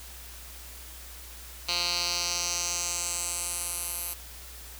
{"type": "tone with band-pass filter sweep", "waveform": "10% pulse", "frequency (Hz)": 174.61, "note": "F3", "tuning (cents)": 0, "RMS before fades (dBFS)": -31, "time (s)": [1.68, 4.14], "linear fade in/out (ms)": 10, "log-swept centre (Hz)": [4100, 12000], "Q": 2.8, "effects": ["added 60 Hz sine -46 dBFS peak until 4.79 s", "white hiss -46 dBFS RMS until 4.79 s"]}